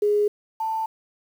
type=tone pair in turn; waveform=sine; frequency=415.3 / 887.1 Hz; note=G#4 / A5; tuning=0 / +14 cents; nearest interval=octave + minor second; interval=1314 cents; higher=second; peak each=-17 / -23 dBFS; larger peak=first; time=0.02-0.28 / 0.6-0.86 s; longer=neither; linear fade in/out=5 ms; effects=8-bit